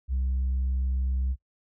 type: tone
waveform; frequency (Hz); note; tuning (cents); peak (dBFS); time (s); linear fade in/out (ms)
sine; 64.8; C2; -16; -22; 0.08-1.36; 50
effects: noise-tail reverb RT60 0.1 s tail -20 dB re dry + tanh soft clip ceiling -22 dBFS